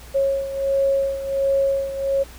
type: beating tone pair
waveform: sine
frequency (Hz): 547 / 548.4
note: C#5 / C#5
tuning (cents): -23 / -19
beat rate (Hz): 1.4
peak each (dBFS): -19 / -24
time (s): 0.14-2.24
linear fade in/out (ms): 20
effects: added 60 Hz sine -41 dBFS peak until 2.38 s + pink hiss -44 dBFS RMS until 2.38 s